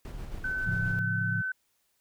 brown noise with tremolo, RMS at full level -37 dBFS, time 0.05-0.99 s, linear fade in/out 0 ms, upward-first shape square, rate 7.5 Hz, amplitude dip 30%
sine tone, 1521 Hz, F#6, 47 cents sharp, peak -29 dBFS, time 0.44-1.52 s, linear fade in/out 5 ms
sine chord, A augmented, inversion none, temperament equal, 110 / 138.59 / 174.61 Hz, A2 / C#3 / E#3, 0 / 0 / 0 cents, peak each -31 / -36 / -34 dBFS, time 0.66-1.42 s, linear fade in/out 10 ms
effects white hiss -73 dBFS RMS until 2 s

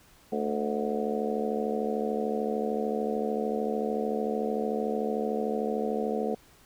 harmonic tone with a mistuned harmonic, 73.42 Hz, D2, in tune, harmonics 3 / 4 / 5 / 6 / 7 / 8 / 9 / 10, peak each -32 / -40 / -39 / -31 / -34 / -43 / -41 / -36 dBFS, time 0.32-6.35 s, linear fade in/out 5 ms, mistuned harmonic 9, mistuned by -65 cents, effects pink hiss -58 dBFS RMS until 6.65 s

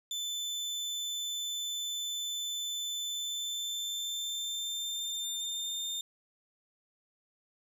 30% pulse tone with pitch glide, 3520 to 3621 Hz, A7 to A7, 0 to +49 cents, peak -31 dBFS, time 0.11-6.01 s, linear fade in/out 2 ms, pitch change +49 cents, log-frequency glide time 3.06-5.88 s, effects none

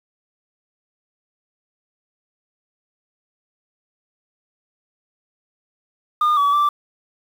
sine tone with pitch steps, 1214 / 1141 / 1171 Hz, D#6 / C#6 / D6, -43 / +50 / -5 cents, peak -11 dBFS, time 6.21-6.69 s, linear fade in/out 5 ms, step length 160 ms, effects tanh soft clip ceiling -13 dBFS + 7-bit

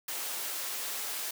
white high-pass noise, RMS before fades -36 dBFS, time 0.08-1.31 s, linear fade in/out 5 ms, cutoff 380 Hz, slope 12 dB/octave, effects none

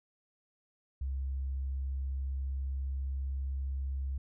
sine tone with pitch glide, 67.2 to 67.63 Hz, C2 to C#2, +47 to -42 cents, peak -31 dBFS, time 1.01-4.18 s, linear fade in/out 5 ms, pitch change +11 cents, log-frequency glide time 1.56-3.57 s, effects tanh soft clip ceiling -28 dBFS

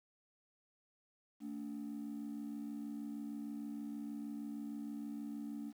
triangle ring-modulated tone, 254.6 Hz, C4, 47 cents flat, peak -35 dBFS, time 1.4-5.73 s, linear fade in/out 50 ms, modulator 33.2 Hz, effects tanh soft clip ceiling -36 dBFS + 11-bit

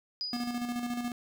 sine tone with exponential decay, 4936 Hz, D#8, 15 cents flat, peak -30 dBFS, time 0.21-0.86 s, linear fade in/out 0 ms, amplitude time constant 140 ms
square tone with tremolo, 241.5 Hz, B3, 39 cents flat, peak -31 dBFS, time 0.33-1.12 s, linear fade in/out 2 ms, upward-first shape square, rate 14 Hz, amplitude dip 45%
effects none

